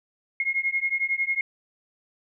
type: beating tone pair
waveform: sine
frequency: 2148 / 2159 Hz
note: C7 / C#7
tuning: +45 / -46 cents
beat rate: 11 Hz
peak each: -26 dBFS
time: 0.4-1.41 s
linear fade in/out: 2 ms
effects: none